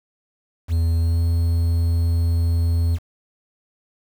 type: tone with pitch glide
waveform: triangle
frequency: 82.9 to 84.11 Hz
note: E2 to E2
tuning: +10 to +35 cents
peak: -14 dBFS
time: 0.68-2.99 s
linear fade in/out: 50 ms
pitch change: +25 cents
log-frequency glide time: 0.99-1.22 s
effects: 7-bit